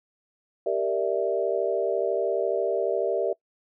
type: chord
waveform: sine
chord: E half-diminished seventh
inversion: first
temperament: equal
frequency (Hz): 392 / 466.2 / 587.3 / 659.3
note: G4 / Bb4 / D5 / E5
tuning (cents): 0 / 0 / 0 / 0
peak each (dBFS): -28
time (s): 0.66-3.33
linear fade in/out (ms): 5
effects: noise-tail reverb RT60 0.1 s tail -23 dB re dry